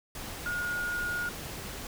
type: tone in noise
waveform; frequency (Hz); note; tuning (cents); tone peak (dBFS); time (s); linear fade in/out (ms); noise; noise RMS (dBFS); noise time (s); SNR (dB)
sine; 1435; F6; +47; -30; 0.46-1.29; 2; pink; -40; 0.15-1.87; +7
effects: none